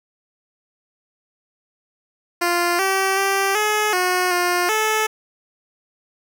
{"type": "tone with pitch steps", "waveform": "10% pulse", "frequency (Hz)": [348.1, 385.4, 391.1, 424.3, 363.6, 354.7, 434.2], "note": ["F4", "G4", "G4", "G#4", "F#4", "F4", "A4"], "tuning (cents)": [-6, -29, -4, 37, -30, 27, -23], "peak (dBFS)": -9, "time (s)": [2.41, 5.07], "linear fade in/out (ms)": 10, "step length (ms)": 380, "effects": []}